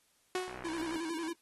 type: tone with exponential decay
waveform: sawtooth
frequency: 367.7 Hz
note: F#4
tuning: 11 cents flat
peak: -26 dBFS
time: 0.35-0.76 s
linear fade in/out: 2 ms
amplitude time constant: 89 ms
type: click train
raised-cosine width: 0.5 ms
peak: -29 dBFS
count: 31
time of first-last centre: 0.48-0.957 s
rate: 62.9 Hz
type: tone with vibrato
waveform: square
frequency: 327.2 Hz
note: E4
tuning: 13 cents flat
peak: -36 dBFS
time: 0.64-1.33 s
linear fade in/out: 10 ms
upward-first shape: square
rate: 11 Hz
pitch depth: 57 cents each way
effects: white hiss -71 dBFS RMS until 1.41 s + AAC 32 kbps